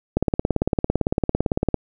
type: click train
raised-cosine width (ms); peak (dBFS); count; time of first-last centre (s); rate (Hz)
2; -5; 29; 0.17-1.743; 17.8
effects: none